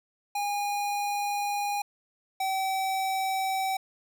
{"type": "tone pair in turn", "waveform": "square", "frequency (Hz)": [817, 766.9], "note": ["G#5", "G5"], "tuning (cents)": [-29, -38], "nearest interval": "minor second", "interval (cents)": 109, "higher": "first", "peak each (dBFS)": [-28, -27], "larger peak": "second", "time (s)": [[0.35, 1.82], [2.4, 3.77]], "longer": "first", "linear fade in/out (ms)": 5, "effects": []}